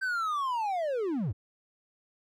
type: linear sweep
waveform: triangle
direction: down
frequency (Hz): 1568 to 76.9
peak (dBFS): -26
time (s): 0.01-1.33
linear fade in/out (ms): 20
effects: none